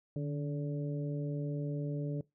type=harmonic tone with a mistuned harmonic; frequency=144.1 Hz; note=D3; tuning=33 cents flat; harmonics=1 / 2 / 3 / 4; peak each=-34 / -40 / -44 / -46 dBFS; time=0.16-2.21 s; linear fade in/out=2 ms; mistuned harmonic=1; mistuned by=+49 cents; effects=noise-tail reverb RT60 0.2 s tail -22 dB re dry